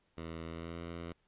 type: tone with pitch glide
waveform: 10% pulse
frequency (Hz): 82 to 84.7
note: E2 to E2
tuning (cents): -9 to +48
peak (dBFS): -33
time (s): 0.17-1.13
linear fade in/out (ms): 10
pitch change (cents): +57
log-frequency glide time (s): 0.44-0.82
effects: pink hiss -75 dBFS RMS until 1.27 s + resampled to 8000 Hz